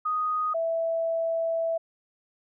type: tone pair in turn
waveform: sine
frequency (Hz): 1244.5 / 659.3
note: D#6 / E5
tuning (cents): 0 / 0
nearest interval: major seventh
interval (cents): 1100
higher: first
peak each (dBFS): -24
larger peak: neither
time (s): 0.05-0.54 / 0.54-1.78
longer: second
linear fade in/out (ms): 10
effects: none